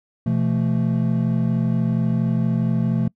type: tone cluster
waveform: triangle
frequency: 125.2 / 169.6 / 222.2 Hz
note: B2 / E3 / A3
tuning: +24 / +50 / +17 cents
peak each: -20 dBFS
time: 0.26-3.08 s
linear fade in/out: 5 ms
effects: noise-tail reverb RT60 0.1 s tail -24 dB re dry